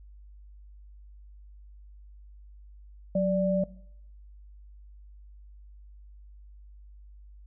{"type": "tone pair together", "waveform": "sine", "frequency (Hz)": [184.89, 587], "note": ["F#3", "D5"], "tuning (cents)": [-1, -1], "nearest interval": "octave + minor sixth", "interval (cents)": 2000, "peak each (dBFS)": -25, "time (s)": [3.15, 3.64], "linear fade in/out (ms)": 5, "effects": ["noise-tail reverb RT60 0.7 s tail -20 dB re dry", "added 50 Hz sine -47 dBFS peak until 7.46 s"]}